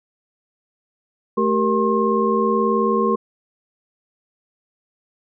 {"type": "tone cluster", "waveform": "sine", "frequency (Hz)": [218.3, 389.4, 468.1, 1070], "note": ["A3", "G4", "A#4", "C6"], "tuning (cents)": [-13, -12, 7, 38], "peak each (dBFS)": -21, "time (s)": [1.37, 3.16], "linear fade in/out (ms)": 10, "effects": []}